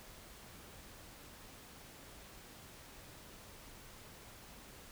silence, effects pink hiss -55 dBFS RMS until 4.91 s

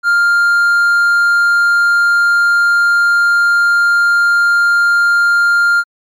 triangle tone, 1400 Hz, F6, 4 cents sharp, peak -6 dBFS, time 0.03-5.84 s, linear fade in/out 50 ms, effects MP3 96 kbps

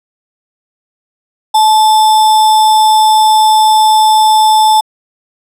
sine tone with sample-and-hold, 866 Hz, A5, 28 cents flat, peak -4 dBFS, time 1.54-4.81 s, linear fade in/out 10 ms, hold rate 4410 Hz, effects low-pass 11000 Hz 12 dB/octave

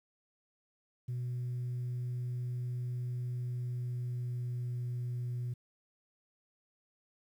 sine tone with pitch glide, 123.47 to 122.4 Hz, B2 to B2, 0 to -15 cents, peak -32 dBFS, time 1.08-5.54 s, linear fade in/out 10 ms, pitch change -15 cents, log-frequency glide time 3.23-4.84 s, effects tanh soft clip ceiling -32 dBFS + 11-bit

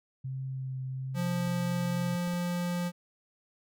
sine tone with vibrato, 131.6 Hz, C3, 10 cents sharp, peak -33 dBFS, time 0.24-2.16 s, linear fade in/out 10 ms, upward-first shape triangle, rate 1.3 Hz, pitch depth 16 cents each way
square tone, 175.6 Hz, F3, 10 cents sharp, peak -30 dBFS, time 1.14-2.92 s, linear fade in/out 50 ms
clicks, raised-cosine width 3 ms, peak -38 dBFS, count 3, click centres 1.476 / 2.276 / 2.336 s
effects none

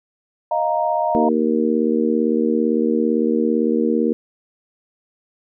sine chord, Eb suspended second, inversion none, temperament equal, 622.3 / 698.5 / 932.3 Hz, Eb5 / F5 / Bb5, 0 / 0 / 0 cents, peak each -21 dBFS, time 0.51-1.29 s, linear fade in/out 5 ms
harmonic tone, 77.78 Hz, D#2, in tune, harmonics 3 / 4 / 5 / 6, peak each -19 / -21 / -23 / -21 dBFS, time 1.15-4.13 s, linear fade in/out 0 ms
effects none

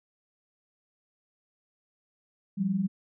sine tone pair together, 174.62 / 196 Hz, F3 / G3, 0 / 0 cents, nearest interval major second, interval 200 cents, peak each -31 / -26 dBFS, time 2.57-2.88 s, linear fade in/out 20 ms, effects none

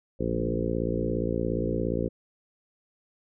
harmonic tone with a mistuned harmonic, 57.2 Hz, A#1, 32 cents flat, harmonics 1 / 2 / 3 / 4 / 5 / 6 / 7 / 8 / 9, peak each -34 / -34 / -34 / -34 / -34 / -34 / -34 / -34 / -34 dBFS, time 0.19-2.09 s, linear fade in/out 20 ms, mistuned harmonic 3, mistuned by +17 cents, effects none

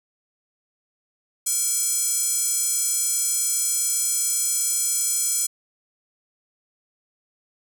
square tone with high-pass filter, 466.2 Hz, A#4, in tune, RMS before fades -23 dBFS, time 1.46-5.47 s, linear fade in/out 10 ms, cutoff 7800 Hz, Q 3, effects none

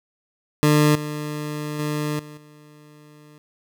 20% pulse tone with level steps, 150 Hz, D3, 37 cents sharp, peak -9 / -22 / -18 / -33 / -41 dBFS, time 0.63-3.38 s, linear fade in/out 0 ms, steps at 0.95 / 1.79 / 2.19 / 2.37 s, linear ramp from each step 2 ms, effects none

